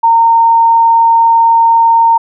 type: tone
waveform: sine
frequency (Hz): 918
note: A#5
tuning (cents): -27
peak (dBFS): -4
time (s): 0.03-2.18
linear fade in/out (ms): 10
effects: none